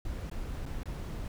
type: noise with dropouts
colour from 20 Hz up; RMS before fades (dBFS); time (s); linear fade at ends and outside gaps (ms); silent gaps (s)
brown; -37; 0.05-1.28; 2; 0.299-0.313 / 0.655-0.661 / 0.833-0.856
effects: none